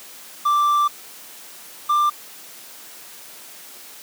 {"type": "tone pair in turn", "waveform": "triangle", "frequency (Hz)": [1175, 1187.3], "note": ["D6", "D6"], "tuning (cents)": [1, 19], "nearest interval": "unison", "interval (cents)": 18, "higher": "second", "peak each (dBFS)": -13, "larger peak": "neither", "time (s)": [[0.45, 0.88], [1.89, 2.1]], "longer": "first", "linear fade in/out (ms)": 10, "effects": ["white hiss -41 dBFS RMS until 4.02 s", "high-pass 200 Hz 12 dB/octave"]}